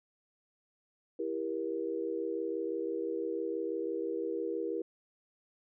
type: chord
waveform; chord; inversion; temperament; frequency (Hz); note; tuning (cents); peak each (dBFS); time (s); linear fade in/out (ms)
sine; E diminished; none; just; 329.6 / 395.6 / 474.7; E4 / G4 / Bb4; 0 / +16 / +31; -37 / -37 / -36; 1.19-4.82; 5
effects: none